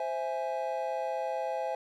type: chord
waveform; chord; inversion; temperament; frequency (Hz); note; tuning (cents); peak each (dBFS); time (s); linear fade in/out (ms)
triangle; C augmented; none; equal; 523.3 / 659.3 / 830.6; C5 / E5 / G#5; 0 / 0 / 0; -33; 0-1.75; 2
effects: none